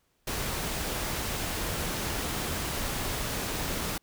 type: noise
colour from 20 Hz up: pink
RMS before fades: -32 dBFS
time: 0.27-3.98 s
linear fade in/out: 5 ms
effects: pink hiss -72 dBFS RMS until 4.02 s